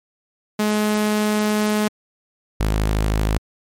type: tone pair in turn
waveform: sawtooth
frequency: 211.6 / 52.9 Hz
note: G#3 / G#1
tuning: +33 / +33 cents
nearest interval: 2 octaves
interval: 2400 cents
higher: first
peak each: -13 dBFS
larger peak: neither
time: 0.59-1.88 / 2.6-3.38 s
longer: first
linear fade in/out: 5 ms
effects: MP3 64 kbps